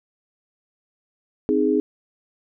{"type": "chord", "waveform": "sine", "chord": "Ab major", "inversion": "first", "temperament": "equal", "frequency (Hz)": [261.6, 311.1, 415.3], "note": ["C4", "Eb4", "Ab4"], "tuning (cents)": [0, 0, 0], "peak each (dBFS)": [-22, -21, -20], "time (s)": [1.49, 1.8], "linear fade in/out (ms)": 0, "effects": []}